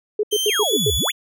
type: tone bursts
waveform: sine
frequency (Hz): 421.2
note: G#4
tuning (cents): +24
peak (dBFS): -16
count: 6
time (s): 0.19-0.903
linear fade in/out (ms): 5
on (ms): 43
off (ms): 91
type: tone with pitch glide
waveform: sawtooth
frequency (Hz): 3119 to 3421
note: G7 to A7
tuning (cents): -9 to -49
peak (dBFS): -17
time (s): 0.31-1.12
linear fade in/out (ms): 20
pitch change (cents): +160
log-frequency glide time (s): 0.42-0.73
type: exponential two-way sweep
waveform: sine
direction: down then up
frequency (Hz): 3520 to 59 to 3520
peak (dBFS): -22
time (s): 0.46-1.12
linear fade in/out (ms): 20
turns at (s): 0.96
effects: none